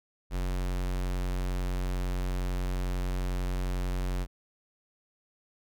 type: tone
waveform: square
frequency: 45.57 Hz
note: F#1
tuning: 26 cents flat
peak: -29 dBFS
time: 0.3-4.27 s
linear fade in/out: 50 ms
effects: none